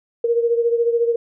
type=beating tone pair; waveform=sine; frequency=466.2 / 480.2 Hz; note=A#4 / B4; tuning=0 / -49 cents; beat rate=14 Hz; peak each=-16 / -22 dBFS; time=0.24-1.16 s; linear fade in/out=5 ms; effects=none